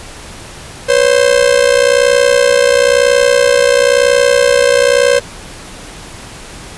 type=ring-modulated tone; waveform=45% pulse; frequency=523.3 Hz; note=C5; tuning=in tune; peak=-4 dBFS; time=0.88-5.2 s; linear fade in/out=20 ms; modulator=30.5 Hz; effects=pink hiss -31 dBFS RMS until 6.77 s + resampled to 24000 Hz